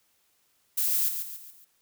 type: noise with echo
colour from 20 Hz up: violet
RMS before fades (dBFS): -26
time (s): 0.77-1.09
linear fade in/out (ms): 10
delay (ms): 140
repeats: 4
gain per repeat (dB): -7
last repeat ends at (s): 1.65
effects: white hiss -69 dBFS RMS until 1.81 s